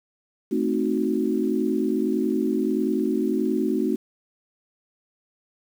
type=chord; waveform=sine; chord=A diminished seventh; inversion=none; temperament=equal; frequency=220 / 261.6 / 311.1 / 370 Hz; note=A3 / C4 / Eb4 / Gb4; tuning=0 / 0 / 0 / 0 cents; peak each=-26 dBFS; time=0.51-3.96 s; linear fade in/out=10 ms; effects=8-bit